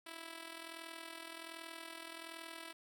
5% pulse tone with amplitude modulation, 329.6 Hz, E4, in tune, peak -33 dBFS, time 0.06-2.73 s, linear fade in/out 10 ms, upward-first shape sine, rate 41.3 Hz, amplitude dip 65%, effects none

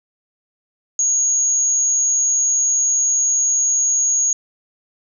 sine tone, 6645 Hz, G#8, in tune, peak -14 dBFS, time 0.99-4.33 s, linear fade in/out 2 ms, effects none

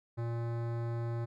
sine tone with hard clipping, 117 Hz, A#2, 7 cents sharp, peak -35 dBFS, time 0.17-1.26 s, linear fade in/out 20 ms, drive 18 dB, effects none

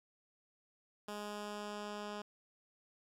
10% pulse tone with low-pass filter sweep, 207.7 Hz, G#3, in tune, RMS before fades -44 dBFS, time 1.08-2.22 s, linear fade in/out 5 ms, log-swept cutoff 12000 to 6000 Hz, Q 0.76, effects 11-bit

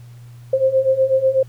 sine beating tone pair, 523.3 / 531.4 Hz, C5 / C5, 0 / +27 cents, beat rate 8.1 Hz, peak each -18 / -15 dBFS, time 0.53-1.43 s, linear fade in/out 5 ms, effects added 120 Hz sine -37 dBFS peak until 1.48 s + pink hiss -54 dBFS RMS until 1.48 s

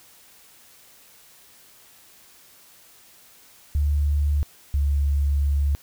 sine tone pair in turn, 72.9 / 71.11 Hz, D2 / C#2, -12 / +45 cents, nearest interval unison, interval 43 cents, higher first, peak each -18 dBFS, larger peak neither, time 3.75-4.43 / 4.74-5.75 s, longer second, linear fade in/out 0 ms, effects white hiss -52 dBFS RMS until 5.82 s

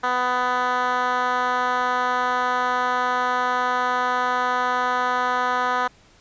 10% pulse tone with band-pass filter, 249.4 Hz, B3, 17 cents sharp, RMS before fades -22 dBFS, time 0.03-5.88 s, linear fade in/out 10 ms, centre 1200 Hz, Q 1.3, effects pink hiss -54 dBFS RMS until 6.2 s + resampled to 16000 Hz

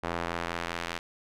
sawtooth tone with band-pass filter sweep, 85 Hz, F2, 46 cents flat, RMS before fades -34 dBFS, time 0.03-0.99 s, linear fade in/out 10 ms, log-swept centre 1000 to 2500 Hz, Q 0.71, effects none

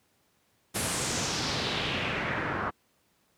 pink noise with low-pass filter sweep, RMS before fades -30 dBFS, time 0.74-2.71 s, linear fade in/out 20 ms, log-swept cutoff 11000 to 1300 Hz, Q 2.4, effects pink hiss -69 dBFS RMS until 3.37 s + high-pass 100 Hz 12 dB/octave

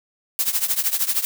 blue noise with tremolo, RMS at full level -18 dBFS, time 0.39-1.25 s, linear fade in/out 0 ms, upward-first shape triangle, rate 13 Hz, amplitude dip 90%, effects none

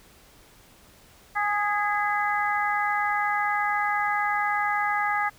harmonic tone with a mistuned harmonic, 414.1 Hz, G#4, 5 cents flat, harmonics 2 / 3 / 4 / 5, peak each -26 / -28 / -29 / -30 dBFS, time 1.35-5.3 s, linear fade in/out 20 ms, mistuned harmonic 5, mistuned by -36 cents, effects pink hiss -54 dBFS RMS until 5.38 s

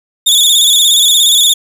sawtooth tone with vibrato, 3520 Hz, A7, in tune, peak -3 dBFS, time 0.26-1.54 s, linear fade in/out 10 ms, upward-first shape square, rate 17 Hz, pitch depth 59 cents each way, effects none

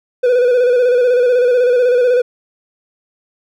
triangle tone with vibrato, 493.9 Hz, B4, in tune, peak -7 dBFS, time 0.23-2.22 s, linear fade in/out 10 ms, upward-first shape square, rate 16 Hz, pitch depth 41 cents each way, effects none

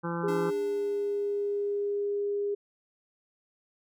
harmonic tone, 170 Hz, F3, 46 cents flat, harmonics 1 / 2 / 3 / 5 / 6 / 7 / 8 / 9, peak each -33 / -36 / -38 / -40 / -41 / -41 / -42 / -43 dBFS, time 0.03-0.51 s, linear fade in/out 20 ms
sine tone, 406.7 Hz, G#4, 36 cents flat, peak -27 dBFS, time 0.23-2.55 s, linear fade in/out 10 ms
square tone with exponential decay, 293.6 Hz, D4, in tune, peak -34 dBFS, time 0.28-2.22 s, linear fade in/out 5 ms, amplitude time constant 420 ms
effects none

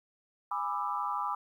sine chord, E dominant seventh, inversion first, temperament just, 824.1 / 988.9 / 1186.7 / 1318.5 Hz, G#5 / B5 / D6 / E6, -14 / +2 / +18 / 0 cents, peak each -37 / -35 / -34 / -40 dBFS, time 0.51-1.35 s, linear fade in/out 5 ms, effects 11-bit

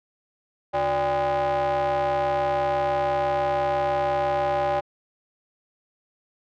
square ring-modulated tone, 110 Hz, A2, in tune, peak -19 dBFS, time 0.73-4.81 s, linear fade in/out 20 ms, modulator 693 Hz, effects low-pass 3000 Hz 12 dB/octave

